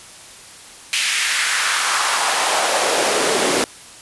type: noise with high-pass filter sweep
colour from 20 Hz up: pink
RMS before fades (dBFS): -18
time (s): 0.93-3.64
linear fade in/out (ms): 0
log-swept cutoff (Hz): 2500 to 310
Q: 1.9
effects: white hiss -40 dBFS RMS until 4.01 s + resampled to 24000 Hz